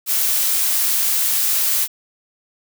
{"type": "noise", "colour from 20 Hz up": "blue", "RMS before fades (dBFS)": -18, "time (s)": [0.06, 1.88], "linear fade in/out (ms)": 50, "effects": []}